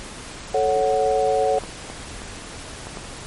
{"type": "chord", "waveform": "sine", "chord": "F# minor", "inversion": "first", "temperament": "equal", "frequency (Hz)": [440, 554.4, 740], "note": ["A4", "C#5", "F#5"], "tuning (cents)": [0, 0, 0], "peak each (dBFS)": -21, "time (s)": [0.54, 1.59], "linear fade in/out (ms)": 5}
{"type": "clicks", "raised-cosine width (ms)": 1, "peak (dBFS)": -19, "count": 6, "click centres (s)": [1.581, 1.637, 1.9, 2.219, 2.87, 2.972]}
{"effects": ["pink hiss -36 dBFS RMS until 3.26 s", "MP3 48 kbps"]}